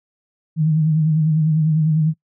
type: tone with vibrato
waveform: sine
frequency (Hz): 156.4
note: D#3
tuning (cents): +9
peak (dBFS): -13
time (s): 0.56-2.14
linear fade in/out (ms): 50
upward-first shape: sine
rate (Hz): 10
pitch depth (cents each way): 52
effects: noise-tail reverb RT60 0.1 s tail -22 dB re dry